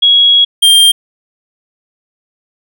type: tone pair in turn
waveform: sine / square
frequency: 3322 / 3192 Hz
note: G#7 / G7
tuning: 0 / +31 cents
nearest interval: minor second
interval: 69 cents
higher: first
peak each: -4 dBFS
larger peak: neither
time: 0.02-0.45 / 0.62-0.92 s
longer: first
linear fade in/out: 10 ms
effects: none